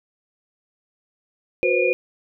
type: tone cluster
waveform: sine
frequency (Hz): 364.3 / 490.9 / 526 / 2434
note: F#4 / B4 / C5 / D#7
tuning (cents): -27 / -10 / +9 / -39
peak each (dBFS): -22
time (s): 1.63-1.93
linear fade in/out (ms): 0
effects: none